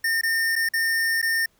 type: tone with dropouts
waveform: square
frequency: 1817 Hz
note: A#6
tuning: 45 cents flat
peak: -21 dBFS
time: 0.04-1.46 s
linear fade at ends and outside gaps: 5 ms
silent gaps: 0.213-0.233 / 0.556-0.561 / 0.689-0.736 / 1.217-1.226 s
effects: pink hiss -64 dBFS RMS until 1.59 s